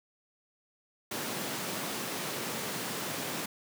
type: high-pass noise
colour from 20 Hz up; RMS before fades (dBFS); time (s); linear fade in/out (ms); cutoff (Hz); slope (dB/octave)
pink; -36; 1.11-3.46; 5; 150; 24
effects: none